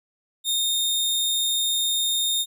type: tone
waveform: sawtooth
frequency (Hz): 3667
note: A#7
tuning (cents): -29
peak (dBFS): -18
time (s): 0.44-2.46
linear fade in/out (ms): 50
effects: none